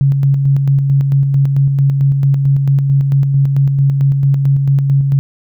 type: tone with tremolo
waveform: sine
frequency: 138.3 Hz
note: C#3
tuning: 4 cents flat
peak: -7 dBFS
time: 0.01-5.19 s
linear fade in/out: 0 ms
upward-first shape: square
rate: 4.5 Hz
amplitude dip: 35%
effects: none